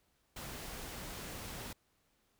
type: noise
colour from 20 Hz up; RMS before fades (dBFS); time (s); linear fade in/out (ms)
pink; -45; 0.36-1.73; 5
effects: pink hiss -75 dBFS RMS until 2.39 s